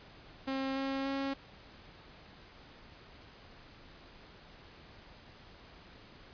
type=tone with pitch steps; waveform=sawtooth; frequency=268 / 270.6 / 273.3 Hz; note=C4 / C#4 / C#4; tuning=+42 / -42 / -24 cents; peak=-29 dBFS; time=0.47-1.34 s; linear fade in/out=10 ms; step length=290 ms; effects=pink hiss -55 dBFS RMS until 6.33 s + resampled to 11025 Hz